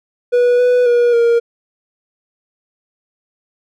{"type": "tone with pitch steps", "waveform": "triangle", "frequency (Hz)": [488.1, 494.3, 480, 468.6], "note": ["B4", "B4", "B4", "A#4"], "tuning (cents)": [-20, 1, -49, 9], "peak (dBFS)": -7, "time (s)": [0.32, 1.4], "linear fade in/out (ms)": 20, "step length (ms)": 270, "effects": []}